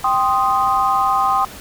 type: chord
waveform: sine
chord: C minor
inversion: second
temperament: equal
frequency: 784 / 1046.5 / 1244.5 Hz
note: G5 / C6 / Eb6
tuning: 0 / 0 / 0 cents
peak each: -18 dBFS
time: 0.04-1.45 s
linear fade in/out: 5 ms
effects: pink hiss -36 dBFS RMS until 1.6 s